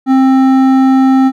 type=tone with hard clipping; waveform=triangle; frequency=264.3 Hz; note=C4; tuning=18 cents sharp; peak=-7 dBFS; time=0.06-1.32 s; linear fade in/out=50 ms; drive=14 dB; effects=none